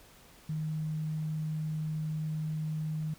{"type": "tone", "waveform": "sine", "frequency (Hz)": 155.56, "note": "D#3", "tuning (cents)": 0, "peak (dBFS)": -31, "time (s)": [0.49, 3.14], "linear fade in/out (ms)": 5, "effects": ["pink hiss -57 dBFS RMS until 3.18 s"]}